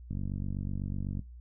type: click train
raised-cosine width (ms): 5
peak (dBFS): -23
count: 53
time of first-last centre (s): 0.11-1.193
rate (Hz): 48
effects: noise-tail reverb RT60 0.2 s tail -18 dB re dry + added 60 Hz sine -45 dBFS peak until 1.4 s